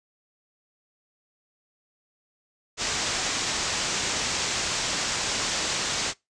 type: low-pass noise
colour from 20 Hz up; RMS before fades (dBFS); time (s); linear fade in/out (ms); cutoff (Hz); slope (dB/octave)
white; -28; 2.77-6.14; 50; 7600; 48
effects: noise-tail reverb RT60 0.2 s tail -23 dB re dry + resampled to 22050 Hz